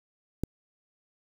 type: click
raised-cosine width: 3 ms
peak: -15 dBFS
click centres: 0.436 s
effects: 7-bit